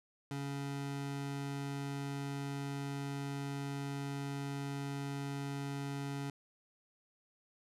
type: tone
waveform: 25% pulse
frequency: 140 Hz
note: C#3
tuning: 18 cents sharp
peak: -34 dBFS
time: 0.31-6.3 s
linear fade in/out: 2 ms
effects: low-pass 11000 Hz 12 dB/octave